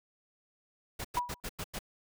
pink noise bursts, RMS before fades -38 dBFS, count 6, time 0.99-1.791 s, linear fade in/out 10 ms, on 56 ms, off 93 ms
sine tone with exponential decay, 975 Hz, B5, 23 cents flat, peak -24 dBFS, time 1.17-1.4 s, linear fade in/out 1 ms, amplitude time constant 48 ms
effects none

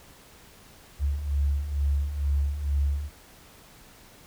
sine beating tone pair, 69.3 / 71.5 Hz, C#2 / D2, 0 / -46 cents, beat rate 2.2 Hz, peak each -30 / -24 dBFS, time 0.99-3.1 s, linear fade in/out 50 ms, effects pink hiss -52 dBFS RMS until 4.26 s

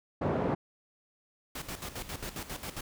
pink band-pass noise, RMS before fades -30 dBFS, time 0.21-0.55 s, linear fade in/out 10 ms, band 140 to 790 Hz, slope 12 dB/octave
pink noise with tremolo, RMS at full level -38 dBFS, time 1.55-2.81 s, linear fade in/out 5 ms, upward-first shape square, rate 7.4 Hz, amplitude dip 70%
effects none

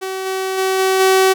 sawtooth tone with level steps, 380 Hz, F#4, 46 cents sharp, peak -18 / -15 / -11 / -9 / -6 dBFS, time 0.01-1.34 s, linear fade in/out 20 ms, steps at 0.25 / 0.57 / 0.78 / 0.99 s, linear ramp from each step 20 ms, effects none

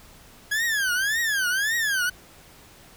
40% pulse tone with vibrato, 1648 Hz, G#6, 14 cents flat, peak -21 dBFS, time 0.51-2.1 s, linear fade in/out 10 ms, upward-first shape triangle, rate 1.8 Hz, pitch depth 260 cents each way, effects pink hiss -50 dBFS RMS until 2.96 s

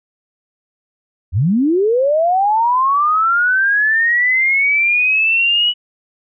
sine linear sweep, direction up, 73.42 to 2949 Hz, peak -11 dBFS, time 1.32-5.74 s, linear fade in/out 50 ms, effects none

